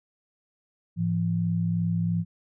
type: tone pair together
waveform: sine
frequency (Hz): 107.09 / 170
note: A2 / F3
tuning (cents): -46 / -46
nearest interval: minor sixth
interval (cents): 800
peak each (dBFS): -28 / -24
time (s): 0.96-2.25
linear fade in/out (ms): 50
effects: none